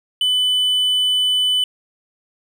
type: tone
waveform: triangle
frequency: 3000 Hz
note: F#7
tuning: 23 cents sharp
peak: -13 dBFS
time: 0.21-1.64 s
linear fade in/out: 2 ms
effects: none